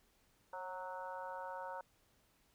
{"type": "harmonic tone with a mistuned harmonic", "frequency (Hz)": 185.2, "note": "F#3", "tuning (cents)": 2, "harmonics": [3, 4, 5, 6, 7, 8], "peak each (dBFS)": [-48, -53, -45, -58, -54, -53], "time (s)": [0.53, 1.81], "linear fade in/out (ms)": 2, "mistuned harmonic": 3, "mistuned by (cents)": -31, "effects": ["pink hiss -73 dBFS RMS until 2.54 s"]}